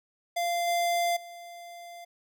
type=tone with level steps; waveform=square; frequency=692 Hz; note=F5; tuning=16 cents flat; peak=-27 / -25 / -43 dBFS; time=0.36-2.05 s; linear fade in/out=10 ms; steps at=0.67 / 1.16 s; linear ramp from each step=10 ms; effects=none